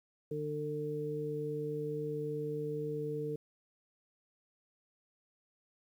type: harmonic tone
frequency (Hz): 149.8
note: D3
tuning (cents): +35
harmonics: 1 / 2 / 3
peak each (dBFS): -40 / -43 / -36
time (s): 0.31-3.36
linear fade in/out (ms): 5
effects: 11-bit